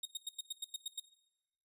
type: tone bursts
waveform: sawtooth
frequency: 3729 Hz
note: A#7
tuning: in tune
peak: -34 dBFS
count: 9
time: 0.03-0.999 s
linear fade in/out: 5 ms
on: 25 ms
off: 93 ms
effects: noise-tail reverb RT60 0.9 s tail -17 dB re dry + resampled to 32000 Hz